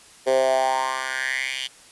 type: tone with high-pass filter sweep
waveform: 10% pulse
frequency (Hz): 131.3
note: C3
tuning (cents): +6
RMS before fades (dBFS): -23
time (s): 0.26-1.68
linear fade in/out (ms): 20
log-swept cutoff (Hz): 460 to 3000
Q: 4.9
effects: white hiss -49 dBFS RMS until 1.91 s + resampled to 24000 Hz